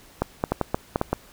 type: clicks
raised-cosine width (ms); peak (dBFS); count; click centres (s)
1; -7; 8; 0.22 / 0.439 / 0.52 / 0.613 / 0.745 / 0.959 / 1.014 / 1.13
effects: pink hiss -51 dBFS RMS until 1.32 s